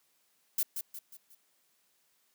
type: noise with echo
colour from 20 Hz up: violet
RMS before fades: -29 dBFS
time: 0.58-0.63 s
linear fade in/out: 5 ms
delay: 180 ms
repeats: 4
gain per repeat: -7 dB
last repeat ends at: 1.35 s
effects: white hiss -72 dBFS RMS until 2.34 s + high-pass 150 Hz 12 dB/octave